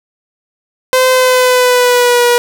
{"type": "tone with pitch glide", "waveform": "sawtooth", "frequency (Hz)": [514, 482.4], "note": ["C5", "B4"], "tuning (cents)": [-31, -41], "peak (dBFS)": -3, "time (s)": [0.93, 2.38], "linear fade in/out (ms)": 0, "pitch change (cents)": -110, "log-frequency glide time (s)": [1.11, 2.26], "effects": []}